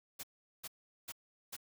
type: noise bursts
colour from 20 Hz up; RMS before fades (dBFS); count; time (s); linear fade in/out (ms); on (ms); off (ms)
white; -44; 4; 0.19-1.566; 10; 44; 400
effects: none

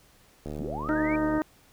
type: click train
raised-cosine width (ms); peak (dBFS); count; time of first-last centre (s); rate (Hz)
2; -23; 70; 0.46-1.38; 75
type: linear sweep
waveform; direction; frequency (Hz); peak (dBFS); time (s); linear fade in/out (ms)
sine; up; 118.4 to 2385; -33; 0.59-1.16; 5
type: harmonic tone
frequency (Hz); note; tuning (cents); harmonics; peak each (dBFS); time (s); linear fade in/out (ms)
309.1; D#4; -11; 1 / 2 / 3 / 4 / 5 / 6; -25 / -31 / -35 / -37 / -39 / -41; 0.89-1.42; 0
effects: pink hiss -59 dBFS RMS until 1.72 s

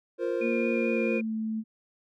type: chord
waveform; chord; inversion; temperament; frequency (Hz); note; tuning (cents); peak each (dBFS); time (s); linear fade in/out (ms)
triangle; F suspended fourth; none; equal; 349.2 / 466.2 / 523.3; F4 / Bb4 / C5; 0 / 0 / 0; -29; 0.18-1.22; 50
type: tone with pitch glide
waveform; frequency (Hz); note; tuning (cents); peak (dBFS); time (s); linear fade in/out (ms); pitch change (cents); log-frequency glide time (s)
sine; 233.1 to 220; A#3 to A3; 0 to 0; -28; 0.4-1.64; 50; -100; 0.7-1.34
type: tone with vibrato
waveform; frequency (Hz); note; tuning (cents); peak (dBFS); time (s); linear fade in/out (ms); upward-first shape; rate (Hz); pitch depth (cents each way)
sine; 2430; D#7; -42; -33; 0.41-1.21; 5; square; 4.5; 12
effects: none

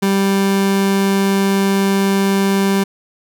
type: tone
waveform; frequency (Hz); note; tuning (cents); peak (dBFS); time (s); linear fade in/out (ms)
30% pulse; 196; G3; 0; -10; 0.02-2.84; 10
effects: none

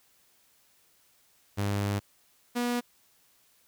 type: tone pair in turn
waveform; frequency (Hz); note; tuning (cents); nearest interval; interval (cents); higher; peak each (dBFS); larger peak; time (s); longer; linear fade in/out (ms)
sawtooth; 101.2 / 242.1; G#2 / B3; -44 / -34; octave + minor third; 1510; second; -23; neither; 1.57-2 / 2.55-2.81; first; 20
effects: white hiss -65 dBFS RMS until 3.67 s

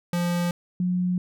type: tone pair in turn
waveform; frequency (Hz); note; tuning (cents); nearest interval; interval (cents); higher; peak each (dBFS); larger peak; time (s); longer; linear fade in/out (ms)
square / sine; 174.3 / 180.34; F3 / F#3; -3 / -44; minor second; 59; second; -23 / -21; second; 0.13-0.51 / 0.8-1.18; neither; 2
effects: none

